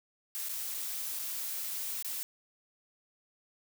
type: noise with dropouts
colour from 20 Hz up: blue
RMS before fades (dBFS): -37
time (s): 0.35-2.23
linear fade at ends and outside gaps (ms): 0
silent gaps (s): 0.486-0.493 / 0.741-0.745 / 1.19-1.194 / 2.025-2.046
effects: none